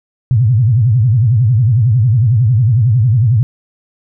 sine tone with vibrato, 116.54 Hz, A#2, in tune, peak -7 dBFS, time 0.31-3.43 s, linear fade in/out 0 ms, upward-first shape sine, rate 11 Hz, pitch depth 230 cents each way, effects none

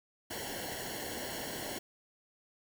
pink noise with comb filter, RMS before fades -40 dBFS, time 0.3-1.79 s, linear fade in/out 10 ms, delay 0.81 ms, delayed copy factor -0.85, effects none

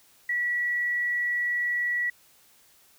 sine tone, 1939 Hz, B6, 32 cents flat, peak -24 dBFS, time 0.29-2.1 s, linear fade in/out 5 ms, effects white hiss -59 dBFS RMS until 2.98 s

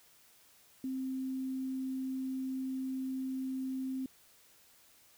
sine tone with quantisation, 262.3 Hz, C4, 4 cents sharp, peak -34 dBFS, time 0.84-4.06 s, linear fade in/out 2 ms, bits 10, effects white hiss -63 dBFS RMS until 5.17 s

